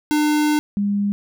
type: tone pair in turn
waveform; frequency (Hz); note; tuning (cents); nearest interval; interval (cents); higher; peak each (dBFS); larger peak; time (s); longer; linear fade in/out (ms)
square / sine; 300 / 202.6; D4 / G#3; +37 / -43; perfect fifth; 680; first; -16 / -17; first; 0.11-0.59 / 0.77-1.12; first; 0
effects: none